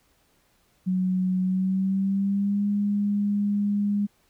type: tone with pitch glide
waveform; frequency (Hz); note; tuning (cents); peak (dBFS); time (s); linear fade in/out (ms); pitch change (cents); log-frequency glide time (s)
sine; 185 to 204.1; F#3 to G#3; 0 to -30; -21; 0.86-4.07; 20; +170; 1.42-2.67
effects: pink hiss -65 dBFS RMS until 4.29 s